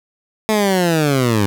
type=linear sweep; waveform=15% pulse; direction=down; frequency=220 to 96.8 Hz; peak=-7 dBFS; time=0.49-1.46 s; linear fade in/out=0 ms; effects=none